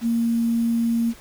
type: tone with quantisation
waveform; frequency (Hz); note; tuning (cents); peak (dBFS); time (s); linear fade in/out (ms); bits
sine; 231.7; A#3; -10; -18; 0.01-1.14; 50; 7
effects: pink hiss -47 dBFS RMS until 1.2 s